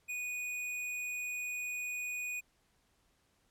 square tone, 2475 Hz, D#7, 10 cents flat, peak -37 dBFS, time 0.08-2.41 s, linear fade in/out 20 ms, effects pink hiss -73 dBFS RMS until 3.5 s + low-pass 12000 Hz 12 dB/octave

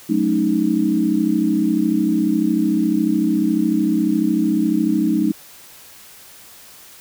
sine chord, D# half-diminished seventh, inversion first, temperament equal with one note detuned, 185 / 217.2 / 277.2 / 311.1 Hz, F#3 / A3 / C#4 / D#4, 0 / -22 / 0 / 0 cents, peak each -23 / -20 / -22 / -18 dBFS, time 0.09-5.32 s, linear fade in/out 10 ms, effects white hiss -43 dBFS RMS until 7 s

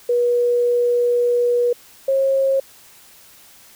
sine tone pair in turn, 483.3 / 539.7 Hz, B4 / C#5, -38 / -46 cents, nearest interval major second, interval 192 cents, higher second, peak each -14 dBFS, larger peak neither, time 0.09-1.73 / 2.08-2.6 s, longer first, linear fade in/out 5 ms, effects white hiss -47 dBFS RMS until 3.75 s

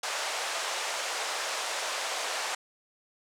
pink band-pass noise, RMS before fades -33 dBFS, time 0.03-2.55 s, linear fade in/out 5 ms, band 570 to 8500 Hz, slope 24 dB/octave, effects none

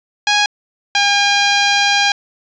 10% pulse tone pair in turn, 827 / 808.1 Hz, G#5 / G#5, -8 / -48 cents, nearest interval unison, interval 40 cents, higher first, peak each -3 dBFS, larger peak neither, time 0.27-0.46 / 0.95-2.12 s, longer second, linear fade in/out 2 ms, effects resampled to 16000 Hz + 7-bit

